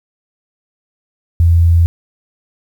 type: tone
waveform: sine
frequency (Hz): 84.4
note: E2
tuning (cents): +41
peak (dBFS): -6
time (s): 1.4-1.86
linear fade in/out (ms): 0
effects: 7-bit